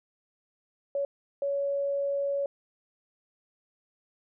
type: tone bursts at uneven times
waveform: sine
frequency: 561 Hz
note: C#5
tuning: 21 cents sharp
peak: -26 dBFS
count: 2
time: 0.95-1.05 / 1.42-2.46 s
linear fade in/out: 2 ms
effects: none